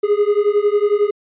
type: beating tone pair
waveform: triangle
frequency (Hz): 407.8 / 418.8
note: G#4 / G#4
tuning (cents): -32 / +15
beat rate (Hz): 11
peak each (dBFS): -14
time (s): 0.03-1.11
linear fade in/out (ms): 10
effects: resampled to 8000 Hz